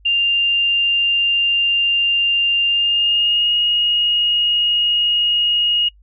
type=tone with pitch glide; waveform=sine; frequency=2794 to 2873 Hz; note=F7 to F7; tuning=0 to +48 cents; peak=-13 dBFS; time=0.05-5.89 s; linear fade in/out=10 ms; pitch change=+48 cents; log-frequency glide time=2.66-3.55 s; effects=noise-tail reverb RT60 0.1 s tail -25 dB re dry + added 50 Hz sine -46 dBFS peak until 6.02 s